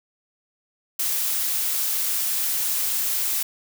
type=noise; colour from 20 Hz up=blue; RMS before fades=-24 dBFS; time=0.99-3.43 s; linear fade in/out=5 ms; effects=none